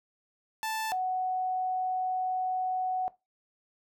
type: tone pair in turn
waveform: sawtooth / sine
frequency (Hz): 880 / 742.6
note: A5 / F#5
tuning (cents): 0 / +6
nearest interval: minor third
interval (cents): 294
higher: first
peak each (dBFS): -27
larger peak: neither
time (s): 0.63-0.92 / 0.92-3.08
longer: second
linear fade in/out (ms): 0
effects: noise-tail reverb RT60 0.2 s tail -17 dB re dry